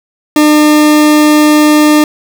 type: tone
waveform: 40% pulse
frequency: 301.6 Hz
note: D4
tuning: 46 cents sharp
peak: -3 dBFS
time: 0.36-2.04 s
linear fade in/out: 2 ms
effects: none